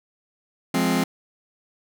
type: chord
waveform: sawtooth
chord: F minor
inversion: none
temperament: just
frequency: 174.61 / 209.5 / 261.9 Hz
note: F3 / Ab3 / C4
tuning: 0 / +15 / +2 cents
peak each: -20 / -21 / -18 dBFS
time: 0.74-1.04 s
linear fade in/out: 5 ms
effects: none